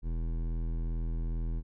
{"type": "tone with hard clipping", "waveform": "sine", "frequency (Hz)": 41.2, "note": "E1", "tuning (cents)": 0, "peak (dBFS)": -32, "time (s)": [0.02, 1.63], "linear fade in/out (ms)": 50, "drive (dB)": 14, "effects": []}